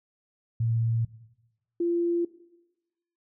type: tone pair in turn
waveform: sine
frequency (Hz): 114.6 / 343.4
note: A#2 / F4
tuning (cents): -29 / -29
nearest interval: octave + perfect fifth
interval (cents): 1900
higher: second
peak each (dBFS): -23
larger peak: neither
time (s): 0.6-1.05 / 1.8-2.25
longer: neither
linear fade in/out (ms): 5
effects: noise-tail reverb RT60 1.0 s tail -17 dB re dry